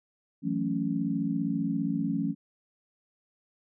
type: chord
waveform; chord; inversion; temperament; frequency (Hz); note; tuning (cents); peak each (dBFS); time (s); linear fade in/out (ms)
sine; F# minor seventh; third; equal; 164.81 / 185 / 220 / 277.2; E3 / F#3 / A3 / C#4; 0 / 0 / 0 / 0; -33 / -33 / -32 / -30; 0.42-2.35; 50
effects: none